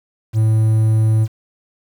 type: tone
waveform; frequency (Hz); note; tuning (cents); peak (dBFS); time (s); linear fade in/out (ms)
triangle; 110; A2; 0; -9; 0.33-1.28; 50
effects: 7-bit